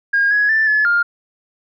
sine tone with pitch steps, 1624 / 1673 / 1768 / 1716 / 1407 Hz, G#6 / G#6 / A6 / A6 / F6, -39 / +12 / +8 / -44 / +12 cents, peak -11 dBFS, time 0.13-1.03 s, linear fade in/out 10 ms, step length 180 ms, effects tanh soft clip ceiling -7 dBFS

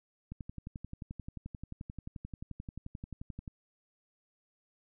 click train, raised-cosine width 5 ms, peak -29 dBFS, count 37, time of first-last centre 0.32-3.478 s, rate 11.4 Hz, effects none

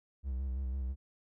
triangle tone with vibrato, 65.41 Hz, C2, in tune, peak -31 dBFS, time 0.23-0.96 s, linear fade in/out 50 ms, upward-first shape square, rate 6 Hz, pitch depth 55 cents each way, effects none

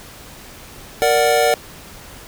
square chord, Bb augmented, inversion none, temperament equal, 466.2 / 587.3 / 740 Hz, Bb4 / D5 / F#5, 0 / 0 / 0 cents, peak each -18 dBFS, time 1.02-1.54 s, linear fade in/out 0 ms, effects pink hiss -39 dBFS RMS until 2.27 s

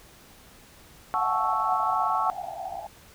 sine chord, F# minor seventh, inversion none, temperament equal with one note detuned, 740 / 872.9 / 1108.7 / 1318.5 Hz, F#5 / A5 / C#6 / E6, 0 / -14 / 0 / 0 cents, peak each -29 / -28 / -27 / -29 dBFS, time 1.14-2.3 s, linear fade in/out 0 ms
white band-pass noise, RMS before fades -35 dBFS, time 1.17-2.87 s, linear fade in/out 2 ms, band 690 to 800 Hz, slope 96 dB/octave
effects pink hiss -52 dBFS RMS until 3.14 s

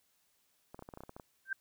clicks, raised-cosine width 1 ms, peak -33 dBFS, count 11, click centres 0.745 / 0.792 / 0.824 / 0.889 / 0.938 / 0.974 / 1.006 / 1.036 / 1.094 / 1.165 / 1.198 s
sine tone with exponential growth, 1568 Hz, G6, in tune, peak -29 dBFS, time 1.45-1.53 s, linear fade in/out 5 ms, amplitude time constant 17 ms
effects white hiss -74 dBFS RMS until 1.6 s

